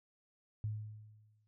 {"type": "tone with exponential decay", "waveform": "sine", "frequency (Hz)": 107, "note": "A2", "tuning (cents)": -48, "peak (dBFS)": -33, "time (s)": [0.64, 1.47], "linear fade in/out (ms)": 0, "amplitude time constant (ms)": 180, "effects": []}